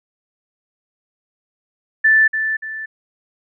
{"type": "tone with echo", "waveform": "sine", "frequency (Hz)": 1760, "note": "A6", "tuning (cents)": 0, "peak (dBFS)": -9, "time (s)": [2.04, 2.28], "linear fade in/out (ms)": 10, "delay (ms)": 290, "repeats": 2, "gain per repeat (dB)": -8, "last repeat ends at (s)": 2.86, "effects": []}